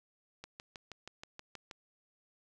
click train, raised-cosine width 0.2 ms, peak -28 dBFS, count 9, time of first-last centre 0.44-1.712 s, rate 6.29 Hz, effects none

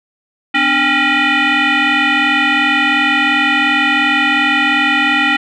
sine tone with frequency modulation, 252.1 Hz, B3, 36 cents sharp, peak -9 dBFS, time 0.54-5.37 s, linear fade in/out 10 ms, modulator 547 Hz, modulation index 4.9, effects tanh soft clip ceiling -5 dBFS

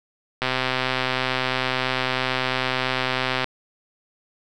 click train, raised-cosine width 0.3 ms, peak -6 dBFS, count 391, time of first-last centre 0.42-3.443 s, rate 129 Hz, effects none

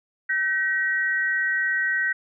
sine tone pair together, 1536.8 / 1900 Hz, G6 / A#6, -35 / +33 cents, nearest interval major third, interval 368 cents, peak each -24 / -23 dBFS, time 0.29-2.13 s, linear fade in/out 10 ms, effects none

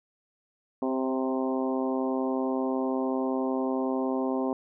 harmonic tone with a mistuned harmonic, 130.81 Hz, C3, in tune, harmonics 2 / 3 / 4 / 5 / 6 / 7 / 8, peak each -28 / -32 / -34 / -36 / -38 / -39 / -40 dBFS, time 0.82-4.53 s, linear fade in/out 2 ms, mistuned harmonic 4, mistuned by +17 cents, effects none

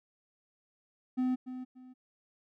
triangle tone with echo, 254.6 Hz, C4, 47 cents flat, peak -25 dBFS, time 1.17-1.36 s, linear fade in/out 20 ms, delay 290 ms, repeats 2, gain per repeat -11 dB, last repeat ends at 1.94 s, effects none

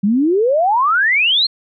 sine exponential sweep, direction up, 190.8 to 4334 Hz, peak -11 dBFS, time 0.03-1.47 s, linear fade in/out 10 ms, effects none

